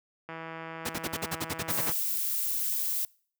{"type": "click train", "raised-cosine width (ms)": 0.5, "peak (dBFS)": -25, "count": 266, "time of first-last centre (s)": [0.29, 1.916], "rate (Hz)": 163}
{"type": "noise bursts", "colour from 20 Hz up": "pink", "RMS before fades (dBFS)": -31, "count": 12, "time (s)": [0.85, 1.906], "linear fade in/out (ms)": 10, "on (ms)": 44, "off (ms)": 48}
{"type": "noise", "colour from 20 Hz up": "violet", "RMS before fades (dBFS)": -30, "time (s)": [1.7, 3.05], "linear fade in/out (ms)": 2}
{"effects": ["noise-tail reverb RT60 0.5 s tail -25 dB re dry", "high-pass 100 Hz 12 dB/octave"]}